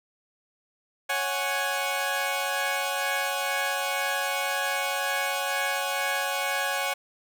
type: chord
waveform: 15% pulse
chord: C# suspended fourth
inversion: none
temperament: equal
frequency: 554.4 / 740 / 830.6 Hz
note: C#5 / F#5 / G#5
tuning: 0 / 0 / 0 cents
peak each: -24 dBFS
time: 1.09-6.94 s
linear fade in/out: 10 ms
effects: none